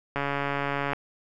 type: click train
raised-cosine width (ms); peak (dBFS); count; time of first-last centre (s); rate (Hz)
0.5; -13; 110; 0.16-0.933; 141
effects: none